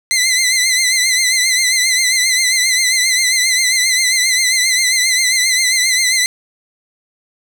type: tone with vibrato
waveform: 15% pulse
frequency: 2045 Hz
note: C7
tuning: 40 cents flat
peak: -5 dBFS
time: 0.11-6.26 s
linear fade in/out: 0 ms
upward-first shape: triangle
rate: 7.5 Hz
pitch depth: 74 cents each way
effects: none